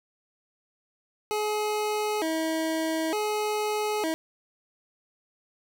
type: tone with vibrato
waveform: 25% pulse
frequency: 368.5 Hz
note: F#4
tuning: 7 cents flat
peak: -22 dBFS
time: 1.31-4.14 s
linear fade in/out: 0 ms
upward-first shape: square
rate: 0.55 Hz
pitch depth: 240 cents each way
effects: none